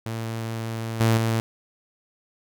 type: tone with level steps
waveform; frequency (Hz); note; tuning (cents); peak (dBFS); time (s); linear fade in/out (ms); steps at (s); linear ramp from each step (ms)
sawtooth; 113.2; A2; +50; -24 / -13 / -17; 0.06-1.4; 0; 1 / 1.17; 5
effects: none